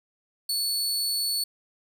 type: tone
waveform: sawtooth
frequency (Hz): 4435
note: C#8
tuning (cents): 0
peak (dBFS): -22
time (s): 0.49-1.44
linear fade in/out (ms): 5
effects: none